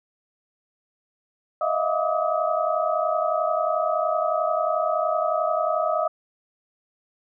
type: tone cluster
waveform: sine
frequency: 623 / 654 / 706 / 1173 / 1268 Hz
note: D#5 / E5 / F5 / D6 / D#6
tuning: +2 / -14 / +19 / -2 / +32 cents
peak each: -25 / -27 / -27 / -31 / -27 dBFS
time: 1.61-6.08 s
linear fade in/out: 5 ms
effects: none